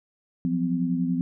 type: tone cluster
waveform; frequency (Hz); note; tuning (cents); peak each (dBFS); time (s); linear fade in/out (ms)
sine; 173.6 / 184.1 / 255.4; F3 / F#3 / C4; -10 / -8 / -42; -26 / -31 / -25; 0.45-1.21; 0
effects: none